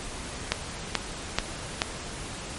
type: click train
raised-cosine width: 0.2 ms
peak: -4 dBFS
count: 4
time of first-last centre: 0.52-1.819 s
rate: 2.31 Hz
effects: pink hiss -37 dBFS RMS until 2.58 s + MP3 48 kbps